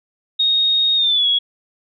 sine tone with pitch glide, 3729 to 3341 Hz, A#7 to G#7, 0 to +10 cents, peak -13 dBFS, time 0.39-1.39 s, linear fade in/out 10 ms, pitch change -190 cents, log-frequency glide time 0.96-1.27 s, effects none

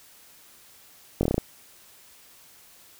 slowing click train, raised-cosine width 2 ms, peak -9 dBFS, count 7, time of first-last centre 1.21-1.38 s, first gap 21 ms, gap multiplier 1.12, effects white hiss -53 dBFS RMS until 2.99 s

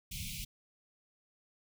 pink band-stop noise, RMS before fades -41 dBFS, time 0.11-0.45 s, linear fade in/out 10 ms, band 210 to 2200 Hz, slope 96 dB/octave, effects none

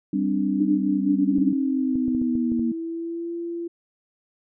sine chord, G suspended fourth, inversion none, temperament just, 196 / 261.3 / 294 Hz, G3 / C4 / D4, 0 / -2 / +2 cents, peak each -24 / -26 / -24 dBFS, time 0.13-1.53 s, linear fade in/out 5 ms
sine exponential sweep, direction down, 306.1 to 233.6 Hz, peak -21 dBFS, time 0.6-2.72 s, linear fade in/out 5 ms
sine tone with pitch glide, 310.2 to 340.2 Hz, D#4 to F4, -5 to -45 cents, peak -27 dBFS, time 1.31-3.68 s, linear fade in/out 10 ms, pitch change +160 cents, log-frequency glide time 1.86-3.33 s
clicks, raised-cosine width 3 ms, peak -22 dBFS, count 8, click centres 1.384 / 1.956 / 2.081 / 2.149 / 2.217 / 2.354 / 2.519 / 2.594 s
effects none

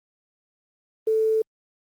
sine tone with quantisation, 440 Hz, A4, in tune, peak -18 dBFS, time 1.07-1.42 s, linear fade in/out 5 ms, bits 8, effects Opus 24 kbps

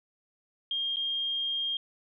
sine tone with dropouts, 3219 Hz, G7, 45 cents sharp, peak -28 dBFS, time 0.71-1.77 s, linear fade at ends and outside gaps 2 ms, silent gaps 0.96-0.968 s, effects none

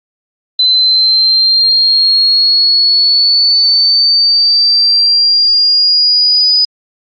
sine linear sweep, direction up, 4033 to 4978 Hz, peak -6 dBFS, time 0.59-6.65 s, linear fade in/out 5 ms, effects Opus 48 kbps

